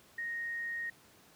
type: tone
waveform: sine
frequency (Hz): 1864.7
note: A#6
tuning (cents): 0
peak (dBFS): -35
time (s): 0.18-0.9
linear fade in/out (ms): 5
effects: pink hiss -61 dBFS RMS until 1.35 s + high-pass 100 Hz 12 dB/octave